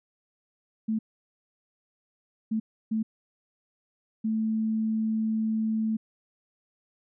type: tone bursts at uneven times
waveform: sine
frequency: 220 Hz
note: A3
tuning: in tune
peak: -24 dBFS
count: 4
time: 0.88-0.99 / 2.51-2.6 / 2.91-3.03 / 4.24-5.97 s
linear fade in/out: 10 ms
effects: none